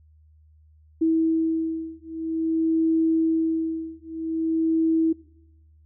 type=beating tone pair; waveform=sine; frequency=323.6 / 324.1 Hz; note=E4 / E4; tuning=-32 / -29 cents; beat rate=0.5 Hz; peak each=-23 / -23 dBFS; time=1.01-5.13 s; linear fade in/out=10 ms; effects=noise-tail reverb RT60 1.0 s tail -23 dB re dry + added 77 Hz sine -52 dBFS peak until 5.85 s